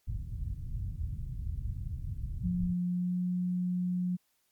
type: low-pass noise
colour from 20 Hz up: white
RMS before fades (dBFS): -36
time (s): 0.07-2.74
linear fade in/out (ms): 10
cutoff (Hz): 110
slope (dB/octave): 24
type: tone with pitch glide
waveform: sine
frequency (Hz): 177.5 to 179.77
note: F3 to F#3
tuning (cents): +28 to -50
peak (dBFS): -28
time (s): 2.43-4.17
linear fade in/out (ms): 20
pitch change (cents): +22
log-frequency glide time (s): 2.82-3.18
effects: white hiss -74 dBFS RMS until 4.51 s + MP3 96 kbps